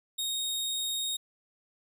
sawtooth tone, 3729 Hz, A#7, in tune, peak -27 dBFS, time 0.18-1.17 s, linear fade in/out 10 ms, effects none

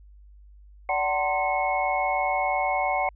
sine tone cluster, 582 / 755 / 901 / 1044 / 2187 Hz, D5 / F#5 / A5 / C6 / C#7, -16 / +35 / +41 / -4 / -24 cents, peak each -30 / -25 / -31 / -32 / -29 dBFS, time 0.89-3.09 s, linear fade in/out 2 ms, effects added 50 Hz sine -47 dBFS peak until 3.15 s

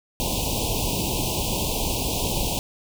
pink band-stop noise, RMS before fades -25 dBFS, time 0.2-2.59 s, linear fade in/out 0 ms, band 1000 to 2500 Hz, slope 96 dB/octave, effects none

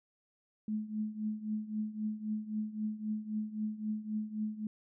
sine tone with tremolo, 214.4 Hz, A3, 45 cents flat, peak -30 dBFS, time 0.68-4.67 s, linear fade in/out 2 ms, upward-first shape triangle, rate 3.8 Hz, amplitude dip 85%, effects none

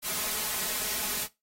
white noise with comb filter, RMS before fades -31 dBFS, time 0.02-1.28 s, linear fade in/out 50 ms, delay 4.7 ms, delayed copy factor +0.65, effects noise-tail reverb RT60 0.2 s tail -18 dB re dry + AAC 48 kbps

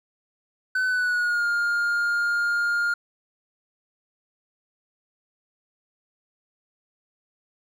triangle tone with pitch glide, 1513 to 1411.7 Hz, F#6 to F6, +38 to +18 cents, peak -19 dBFS, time 0.75-2.94 s, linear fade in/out 5 ms, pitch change -120 cents, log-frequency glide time 0.86-1.46 s, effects none

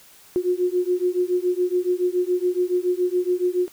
sine beating tone pair, 356.6 / 363.7 Hz, F4 / F#4, +36 / -30 cents, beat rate 7.1 Hz, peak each -22 dBFS, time 0.36-3.68 s, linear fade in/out 0 ms, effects white hiss -50 dBFS RMS until 3.72 s

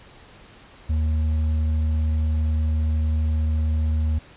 sine tone with hard clipping, 77.78 Hz, D#2, in tune, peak -20 dBFS, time 0.89-4.19 s, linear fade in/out 10 ms, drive 4 dB, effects pink hiss -48 dBFS RMS until 4.36 s + resampled to 8000 Hz

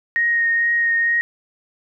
sine tone with vibrato, 1864.7 Hz, A#6, in tune, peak -15 dBFS, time 0.16-1.21 s, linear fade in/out 0 ms, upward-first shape triangle, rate 2.2 Hz, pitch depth 15 cents each way, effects none

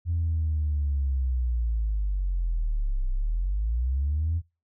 sine linear two-way sweep, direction down then up, 86.1 to 30.87 to 86.1 Hz, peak -22 dBFS, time 0.05-4.42 s, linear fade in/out 50 ms, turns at 3.1 s, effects noise-tail reverb RT60 0.3 s tail -24 dB re dry + tanh soft clip ceiling -19 dBFS

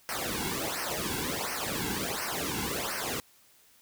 pink noise with flanger, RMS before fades -33 dBFS, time 0.09-3.2 s, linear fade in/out 0 ms, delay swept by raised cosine 0.27 to 1.67 ms, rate 1.4 Hz, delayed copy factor -1, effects white hiss -61 dBFS RMS until 3.81 s

